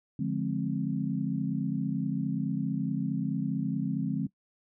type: chord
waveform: sine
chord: D half-diminished seventh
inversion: none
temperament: just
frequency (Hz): 146.83 / 176.2 / 211.4 / 264.3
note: D3 / F3 / Ab3 / C4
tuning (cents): 0 / +16 / +31 / +18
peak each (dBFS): -33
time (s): 0.19-4.27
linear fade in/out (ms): 5
effects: noise-tail reverb RT60 0.1 s tail -21 dB re dry